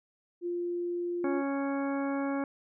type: tone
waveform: sine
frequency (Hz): 349.2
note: F4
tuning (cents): 0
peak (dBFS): -30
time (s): 0.41-1.43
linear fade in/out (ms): 50
type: harmonic tone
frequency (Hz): 277.2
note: C#4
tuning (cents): 0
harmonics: 1 / 2 / 3 / 4 / 5 / 6 / 8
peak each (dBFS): -30 / -36 / -40 / -42 / -44 / -46 / -48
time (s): 1.24-2.44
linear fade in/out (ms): 2
effects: none